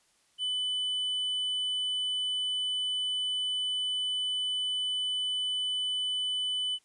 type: tone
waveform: triangle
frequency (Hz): 3000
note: F#7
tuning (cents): +23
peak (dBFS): -27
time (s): 0.38-6.79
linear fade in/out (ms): 50
effects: white hiss -68 dBFS RMS until 6.84 s + resampled to 24000 Hz

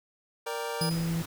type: chord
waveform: 25% pulse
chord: G minor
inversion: first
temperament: equal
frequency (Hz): 466.2 / 587.3 / 784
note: Bb4 / D5 / G5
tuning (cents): 0 / 0 / 0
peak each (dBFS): -30 / -34 / -36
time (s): 0.46-0.9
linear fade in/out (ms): 10
type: harmonic tone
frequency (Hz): 166.2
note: E3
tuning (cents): +15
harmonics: 1 / 2 / 3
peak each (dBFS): -27 / -41 / -47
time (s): 0.81-1.22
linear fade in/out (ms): 2
type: tone with exponential decay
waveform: sawtooth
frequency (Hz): 4978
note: D#8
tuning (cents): 0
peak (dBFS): -25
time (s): 0.81-1.23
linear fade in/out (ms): 5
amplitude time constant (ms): 91
type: noise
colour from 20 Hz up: pink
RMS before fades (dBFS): -40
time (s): 0.9-1.26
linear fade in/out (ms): 10
effects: none

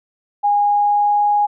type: tone with pitch glide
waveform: sine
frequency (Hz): 820 to 826.2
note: G#5 to G#5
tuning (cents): -22 to -9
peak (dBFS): -12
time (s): 0.43-1.47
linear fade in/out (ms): 20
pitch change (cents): +13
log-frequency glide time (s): 0.56-1.23
effects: none

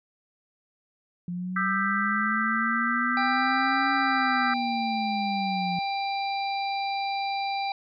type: linear two-way sweep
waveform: sine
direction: up then down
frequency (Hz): 174.61 to 277.2 to 174.61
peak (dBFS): -29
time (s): 1.28-5.79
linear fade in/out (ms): 2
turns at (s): 3.93
type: chord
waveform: sine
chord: E minor seventh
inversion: third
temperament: equal with one note detuned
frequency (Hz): 1204.2 / 1318.5 / 1568 / 1975.5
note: D6 / E6 / G6 / B6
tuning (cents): +43 / 0 / 0 / 0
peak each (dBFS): -30 / -29 / -28 / -31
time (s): 1.56-4.54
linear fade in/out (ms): 5
type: harmonic tone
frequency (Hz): 791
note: G5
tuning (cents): +15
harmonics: 1 / 3 / 5 / 6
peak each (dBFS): -27 / -35 / -38 / -41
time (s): 3.17-7.72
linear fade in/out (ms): 2
effects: none

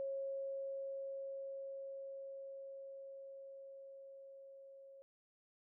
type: tone with level ramp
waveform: sine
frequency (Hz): 545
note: C#5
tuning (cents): -29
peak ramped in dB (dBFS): -38 to -55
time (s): 0-5.02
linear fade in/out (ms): 0
effects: none

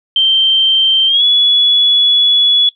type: tone with pitch glide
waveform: sine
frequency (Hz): 3134 to 3398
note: G7 to G#7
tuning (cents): -1 to +39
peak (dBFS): -7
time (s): 0.16-2.69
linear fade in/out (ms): 2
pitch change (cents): +140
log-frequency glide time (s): 1.07-1.23
effects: noise-tail reverb RT60 0.1 s tail -17 dB re dry

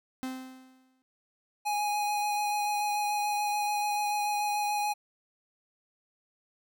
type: tone with exponential decay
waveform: 45% pulse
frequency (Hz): 259.3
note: C4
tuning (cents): -15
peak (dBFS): -31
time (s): 0.23-1.02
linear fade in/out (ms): 0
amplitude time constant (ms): 170
type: tone with vibrato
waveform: square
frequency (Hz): 830.6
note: G#5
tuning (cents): 0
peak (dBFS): -28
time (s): 1.65-4.94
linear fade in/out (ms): 20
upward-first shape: triangle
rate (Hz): 6.9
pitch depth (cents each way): 16
effects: none

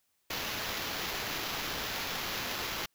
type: noise with sample-and-hold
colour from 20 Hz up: blue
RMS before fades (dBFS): -36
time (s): 0.3-2.86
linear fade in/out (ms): 5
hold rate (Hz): 8820
effects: white hiss -75 dBFS RMS until 2.94 s

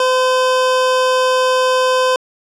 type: tone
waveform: 25% pulse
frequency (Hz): 512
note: C5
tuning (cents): -38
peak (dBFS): -8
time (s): 0-2.16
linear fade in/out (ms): 2
effects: low-pass 7000 Hz 12 dB/octave

